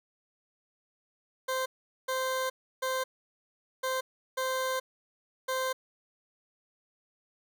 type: tone bursts at uneven times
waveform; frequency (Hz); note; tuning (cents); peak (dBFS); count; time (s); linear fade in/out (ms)
20% pulse; 520; C5; -11; -24; 6; 1.48-1.66 / 2.08-2.5 / 2.82-3.04 / 3.83-4.01 / 4.37-4.8 / 5.48-5.73; 10
effects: none